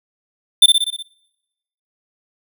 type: tone with echo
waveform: square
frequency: 3555 Hz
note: A7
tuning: 17 cents sharp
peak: -4 dBFS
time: 0.62-0.66 s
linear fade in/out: 5 ms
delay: 61 ms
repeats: 6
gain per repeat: -4 dB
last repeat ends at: 1.026 s
effects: noise-tail reverb RT60 1.0 s tail -26 dB re dry